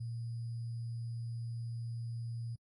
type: tone with sample-and-hold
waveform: sine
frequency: 116.54 Hz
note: A#2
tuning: in tune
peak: -37 dBFS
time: 0-2.56 s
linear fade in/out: 10 ms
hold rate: 4900 Hz
effects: AAC 32 kbps